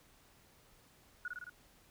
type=tone with echo; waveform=sine; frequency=1459 Hz; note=F#6; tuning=25 cents flat; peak=-37 dBFS; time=1.25-1.28 s; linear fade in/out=2 ms; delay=54 ms; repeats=4; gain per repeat=-2 dB; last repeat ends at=1.496 s; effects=pink hiss -65 dBFS RMS until 1.9 s